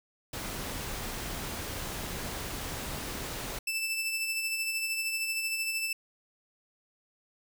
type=noise; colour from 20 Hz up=pink; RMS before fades=-37 dBFS; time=0.33-3.59 s; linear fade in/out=5 ms
type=tone with tremolo; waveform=sawtooth; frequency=2645 Hz; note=E7; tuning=5 cents sharp; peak=-25 dBFS; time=3.67-5.93 s; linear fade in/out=5 ms; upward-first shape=sine; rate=13 Hz; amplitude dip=40%
effects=none